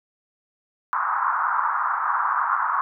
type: band-pass noise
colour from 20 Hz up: pink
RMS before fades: -23 dBFS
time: 0.93-2.81 s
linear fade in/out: 0 ms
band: 950 to 1400 Hz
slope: 48 dB/octave
effects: none